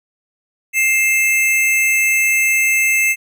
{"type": "tone pair together", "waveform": "square", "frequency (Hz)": [2110, 2633], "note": ["C7", "E7"], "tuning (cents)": [14, -3], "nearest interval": "major third", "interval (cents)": 383, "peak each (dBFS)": -16, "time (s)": [0.73, 3.16], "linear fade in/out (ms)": 50, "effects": []}